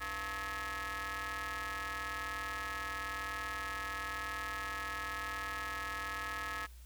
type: ring-modulated tone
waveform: sawtooth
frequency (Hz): 201.4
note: G3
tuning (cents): +47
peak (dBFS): -31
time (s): 0-6.67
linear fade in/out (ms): 20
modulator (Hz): 1490
effects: added 60 Hz sine -50 dBFS peak until 6.85 s + white hiss -63 dBFS RMS until 6.85 s